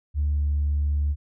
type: tone with pitch glide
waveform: sine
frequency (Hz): 73.42 to 72.87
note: D2 to D2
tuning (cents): 0 to -13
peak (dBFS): -19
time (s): 0.14-1.16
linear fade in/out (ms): 50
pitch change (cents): -13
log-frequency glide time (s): 0.32-0.39
effects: tanh soft clip ceiling -17 dBFS